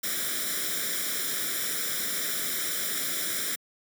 white noise with comb filter, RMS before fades -30 dBFS, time 0.03-3.56 s, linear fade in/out 10 ms, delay 0.55 ms, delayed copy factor +0.85, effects high-pass 200 Hz 12 dB/octave

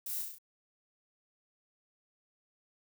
violet noise with echo, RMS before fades -39 dBFS, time 0.06-0.22 s, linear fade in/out 5 ms, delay 33 ms, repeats 5, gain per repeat -3 dB, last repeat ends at 0.385 s, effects none

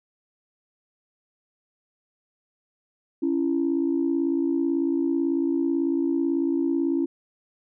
sine tone pair together, 277.2 / 335.3 Hz, C#4 / E4, 0 / +30 cents, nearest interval minor third, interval 330 cents, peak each -23 dBFS, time 3.22-7.06 s, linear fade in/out 10 ms, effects tanh soft clip ceiling -14 dBFS

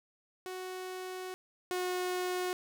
sawtooth tone pair in turn, 370 / 363.4 Hz, F#4 / F#4, 0 / -31 cents, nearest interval unison, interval 31 cents, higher first, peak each -35 / -28 dBFS, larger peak second, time 0.46-1.34 / 1.71-2.53 s, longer first, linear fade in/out 0 ms, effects none

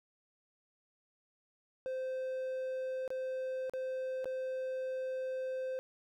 triangle tone with dropouts, 519 Hz, C5, 14 cents flat, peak -33 dBFS, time 1.86-5.79 s, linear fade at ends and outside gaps 0 ms, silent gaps 3.078-3.104 / 3.696-3.736 / 4.244-4.256 s, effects none

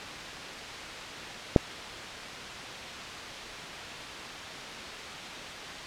click, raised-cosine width 2 ms, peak -3 dBFS, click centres 1.562 s, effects white hiss -38 dBFS RMS until 5.86 s + low-pass 4000 Hz 12 dB/octave

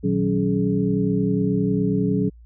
sine tone cluster, 119.2 / 156.6 / 186.3 / 278.9 / 421.6 Hz, A#2 / D#3 / F#3 / C#4 / G#4, +39 / +11 / +12 / +11 / +26 cents, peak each -27 / -28 / -21 / -24 / -26 dBFS, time 0.03-2.3 s, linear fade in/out 20 ms, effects added 58 Hz sine -43 dBFS peak until 2.45 s

